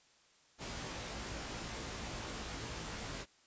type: noise with comb filter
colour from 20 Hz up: pink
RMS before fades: -43 dBFS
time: 0.58-3.26 s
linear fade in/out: 50 ms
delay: 18 ms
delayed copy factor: +0.7
effects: white hiss -67 dBFS RMS until 3.46 s + resampled to 16000 Hz